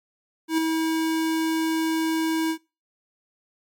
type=tone with ADSR envelope; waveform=square; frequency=321.9 Hz; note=E4; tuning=41 cents flat; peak=-18 dBFS; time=0.48-2.58 s; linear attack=100 ms; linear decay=4 ms; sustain=-4 dB; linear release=78 ms; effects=noise-tail reverb RT60 0.3 s tail -23 dB re dry + MP3 96 kbps